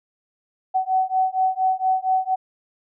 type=beating tone pair; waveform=sine; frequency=751 / 755.3 Hz; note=F#5 / F#5; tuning=+26 / +35 cents; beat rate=4.3 Hz; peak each=-21 dBFS; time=0.74-2.36 s; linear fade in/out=20 ms; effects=none